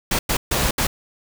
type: noise bursts at uneven times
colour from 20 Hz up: pink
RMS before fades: -20 dBFS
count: 4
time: 0.11-0.19 / 0.29-0.37 / 0.51-0.71 / 0.78-0.87 s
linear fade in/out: 5 ms
effects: none